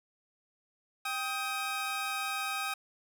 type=tone pair together; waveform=20% pulse; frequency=787.9 / 1261 Hz; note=G5 / D#6; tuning=+9 / +23 cents; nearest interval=minor sixth; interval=814 cents; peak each=-32 / -29 dBFS; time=1.05-2.74 s; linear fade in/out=5 ms; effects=none